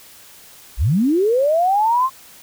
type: linear sweep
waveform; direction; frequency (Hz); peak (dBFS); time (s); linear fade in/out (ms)
sine; up; 39.1 to 1075; -13; 0.77-2.1; 50
effects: white hiss -44 dBFS RMS until 2.42 s